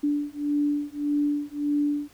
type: beating tone pair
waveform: sine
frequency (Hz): 290.9 / 292.6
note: D4 / D4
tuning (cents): -16 / -6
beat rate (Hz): 1.7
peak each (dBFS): -26 / -26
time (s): 0.03-2.09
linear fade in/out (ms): 10
effects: pink hiss -56 dBFS RMS until 2.13 s